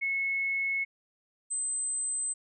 sine tone pair in turn, 2190 / 8164 Hz, C#7 / C9, -22 / -44 cents, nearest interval octave + major seventh, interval 2278 cents, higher second, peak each -27 / -29 dBFS, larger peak first, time 0.01-0.85 / 1.5-2.34 s, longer neither, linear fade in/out 20 ms, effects none

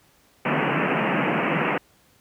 pink band-pass noise, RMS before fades -23 dBFS, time 0.45-1.78 s, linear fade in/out 5 ms, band 140 to 2800 Hz, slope 96 dB/octave, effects pink hiss -59 dBFS RMS until 2.2 s + high-pass 60 Hz 12 dB/octave

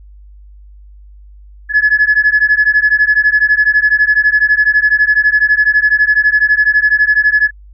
sine beating tone pair, 1700 / 1712 Hz, G#6 / A6, +40 / -48 cents, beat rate 12 Hz, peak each -10 dBFS, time 1.69-7.51 s, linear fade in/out 50 ms, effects tanh soft clip ceiling -1 dBFS + added 50 Hz sine -35 dBFS peak until 7.73 s

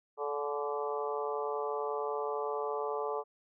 harmonic tone with a mistuned harmonic, 145.2 Hz, D3, 19 cents flat, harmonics 3 / 4 / 5 / 6 / 7 / 8, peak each -35 / -40 / -42 / -40 / -42 / -41 dBFS, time 0.17-3.24 s, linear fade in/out 50 ms, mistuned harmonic 6, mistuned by -22 cents, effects none

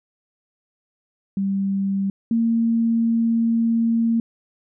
sine tone pair in turn, 195.9 / 229.4 Hz, G3 / A#3, -1 / -28 cents, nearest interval minor third, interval 273 cents, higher second, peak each -19 / -16 dBFS, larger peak second, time 1.37-2.1 / 2.31-4.2 s, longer second, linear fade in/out 2 ms, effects none

